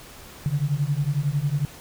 sine beating tone pair, 138.59 / 149.59 Hz, C#3 / D3, 0 / +32 cents, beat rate 11 Hz, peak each -24 / -24 dBFS, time 0.46-1.65 s, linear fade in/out 0 ms, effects pink hiss -44 dBFS RMS until 1.8 s

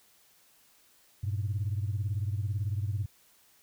sine beating tone pair, 98 / 116 Hz, G2 / A#2, 0 / -8 cents, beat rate 18 Hz, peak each -29 / -33 dBFS, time 1.23-3.06 s, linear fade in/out 10 ms, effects tanh soft clip ceiling -23 dBFS + white hiss -63 dBFS RMS until 3.62 s

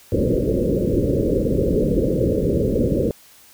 white low-pass noise, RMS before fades -19 dBFS, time 0.12-3.11 s, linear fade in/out 0 ms, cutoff 550 Hz, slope 96 dB/octave, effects white hiss -49 dBFS RMS until 3.53 s

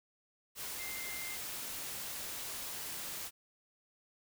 sine tone in noise, 2094 Hz, C7, 1 cent sharp, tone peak -44 dBFS, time 0.77-1.38 s, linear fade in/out 50 ms, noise white, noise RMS -42 dBFS, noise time 0.55-3.31 s, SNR -5 dB, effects none

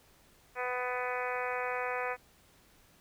harmonic tone, 249.3 Hz, B3, 16 cents sharp, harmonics 2 / 3 / 4 / 5 / 6 / 7 / 8 / 9 / 10, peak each -37 / -39 / -40 / -41 / -42 / -42 / -43 / -44 / -44 dBFS, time 0.55-2.17 s, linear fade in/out 50 ms, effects pink hiss -63 dBFS RMS until 3 s

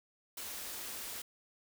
white band-stop noise, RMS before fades -43 dBFS, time 0.37-1.22 s, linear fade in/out 5 ms, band 110 to 180 Hz, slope 96 dB/octave, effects none

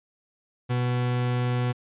40% pulse tone, 123.47 Hz, B2, in tune, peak -22 dBFS, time 0.69-1.73 s, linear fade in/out 20 ms, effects resampled to 8000 Hz

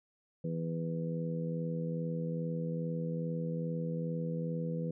harmonic tone, 82.41 Hz, E2, in tune, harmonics 2 / 3 / 4 / 5 / 6, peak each -34 / -43 / -48 / -48 / -40 dBFS, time 0.44-4.91 s, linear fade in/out 5 ms, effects none

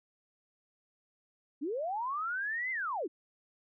sine linear two-way sweep, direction up then down, 256.9 to 2093 to 256.9 Hz, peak -32 dBFS, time 1.61-3.08 s, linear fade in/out 20 ms, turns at 2.71 s, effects none

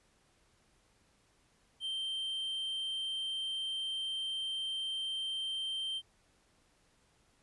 triangle tone, 3136 Hz, G7, in tune, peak -33 dBFS, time 1.8-6.02 s, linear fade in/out 50 ms, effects pink hiss -70 dBFS RMS until 7.42 s + resampled to 24000 Hz

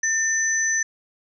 sine tone pair together, 1800 / 6027 Hz, A6 / F#8, +39 / +31 cents, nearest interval octave + major sixth, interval 2092 cents, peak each -22 dBFS, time 0.03-0.83 s, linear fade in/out 5 ms, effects none

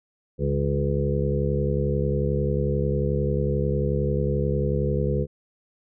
harmonic tone with a mistuned harmonic, 71.2 Hz, C#2, 47 cents sharp, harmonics 1 / 2 / 3 / 5 / 6 / 7, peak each -27 / -25 / -30 / -32 / -29 / -29 dBFS, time 0.38-5.27 s, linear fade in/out 50 ms, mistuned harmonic 3, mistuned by -30 cents, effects none

